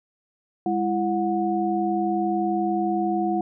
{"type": "tone cluster", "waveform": "sine", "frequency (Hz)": [203.7, 334.9, 730], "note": ["G#3", "E4", "F#5"], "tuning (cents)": [-33, 27, -24], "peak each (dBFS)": [-27, -24, -25], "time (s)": [0.66, 3.41], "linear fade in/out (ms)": 2, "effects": []}